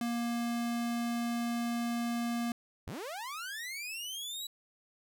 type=tone; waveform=square; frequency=236 Hz; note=A#3; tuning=22 cents sharp; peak=-32 dBFS; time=0.01-2.52 s; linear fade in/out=2 ms
type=linear sweep; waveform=sawtooth; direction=up; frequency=52 to 3951 Hz; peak=-35 dBFS; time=2.87-4.47 s; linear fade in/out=5 ms
effects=none